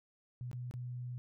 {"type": "tone with dropouts", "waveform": "sine", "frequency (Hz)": 123.47, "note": "B2", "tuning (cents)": 0, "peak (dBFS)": -39, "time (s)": [0.41, 1.18], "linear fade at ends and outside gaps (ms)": 0, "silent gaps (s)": [[0.514, 0.53], [0.711, 0.739]], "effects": []}